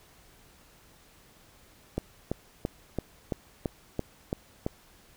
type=click train; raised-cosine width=2 ms; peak=-15 dBFS; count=9; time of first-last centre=1.98-4.665 s; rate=2.98 Hz; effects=pink hiss -58 dBFS RMS until 5.16 s